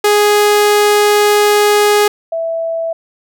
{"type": "tone pair in turn", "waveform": ["sawtooth", "sine"], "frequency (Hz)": [415.3, 659.2], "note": ["G#4", "E5"], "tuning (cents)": [0, 0], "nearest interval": "minor sixth", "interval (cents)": 800, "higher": "second", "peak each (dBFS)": [-4, -15], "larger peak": "first", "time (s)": [[0.04, 2.08], [2.32, 2.93]], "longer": "first", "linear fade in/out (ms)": 5, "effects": []}